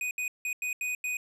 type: tone bursts at uneven times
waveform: square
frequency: 2489 Hz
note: D#7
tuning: in tune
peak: -30 dBFS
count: 6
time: 0.01-0.11 / 0.18-0.28 / 0.45-0.53 / 0.62-0.73 / 0.81-0.95 / 1.04-1.17 s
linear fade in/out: 2 ms
effects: low-pass 12000 Hz 12 dB/octave